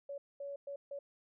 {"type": "tone bursts at uneven times", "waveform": "sine", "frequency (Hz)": 563, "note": "C#5", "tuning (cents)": 27, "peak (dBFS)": -40, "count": 4, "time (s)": [[0.09, 0.18], [0.4, 0.56], [0.67, 0.76], [0.91, 0.99]], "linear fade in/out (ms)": 5, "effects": []}